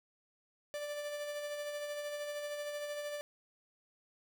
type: tone with tremolo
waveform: 45% pulse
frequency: 587.3 Hz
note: D5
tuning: in tune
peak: -37 dBFS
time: 0.74-3.21 s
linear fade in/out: 0 ms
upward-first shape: sine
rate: 13 Hz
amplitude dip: 35%
effects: none